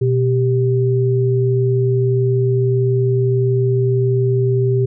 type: tone pair together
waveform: sine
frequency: 123.47 / 392 Hz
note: B2 / G4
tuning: 0 / 0 cents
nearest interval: octave + minor sixth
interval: 2000 cents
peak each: -14 / -17 dBFS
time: 0.01-4.86 s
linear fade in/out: 10 ms
effects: none